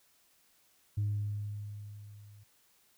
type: tone with level ramp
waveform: sine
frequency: 103.5 Hz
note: G#2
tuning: 5 cents flat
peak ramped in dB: -26 to -53 dBFS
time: 0.97-2.44 s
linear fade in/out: 10 ms
effects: tanh soft clip ceiling -26 dBFS + white hiss -68 dBFS RMS until 2.97 s